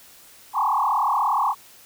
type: tone with frequency modulation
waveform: sine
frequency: 973 Hz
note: B5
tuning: 26 cents flat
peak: -18 dBFS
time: 0.53-1.55 s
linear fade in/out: 50 ms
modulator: 36.7 Hz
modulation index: 4.7
effects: white hiss -49 dBFS RMS until 1.85 s